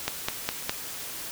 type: click train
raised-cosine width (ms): 0.2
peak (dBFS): -8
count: 4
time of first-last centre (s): 0.08-0.695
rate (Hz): 4.88
effects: white hiss -37 dBFS RMS until 1.31 s